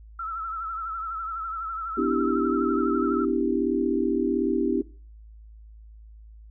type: tone with vibrato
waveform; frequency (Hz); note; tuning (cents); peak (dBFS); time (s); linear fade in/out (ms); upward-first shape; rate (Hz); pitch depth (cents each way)
sine; 1324; E6; +7; -29; 0.19-3.25; 5; triangle; 12; 72
type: chord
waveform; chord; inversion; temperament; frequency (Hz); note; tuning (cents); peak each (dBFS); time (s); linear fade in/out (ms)
sine; E minor seventh; second; equal with one note detuned; 252 / 293.7 / 329.6 / 392; B3 / D4 / E4 / G4; +35 / 0 / 0 / 0; -27; 1.97-4.82; 10
effects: noise-tail reverb RT60 0.4 s tail -20 dB re dry + added 54 Hz sine -44 dBFS peak until 6.5 s